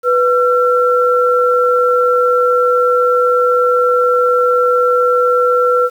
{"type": "tone pair together", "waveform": "sine", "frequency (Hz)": [494.4, 1354], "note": ["B4", "E6"], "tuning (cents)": [2, 46], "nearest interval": "octave + perfect fourth", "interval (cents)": 1744, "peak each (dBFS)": [-11, -13], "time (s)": [0.03, 5.9], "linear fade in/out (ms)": 50, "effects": ["7-bit"]}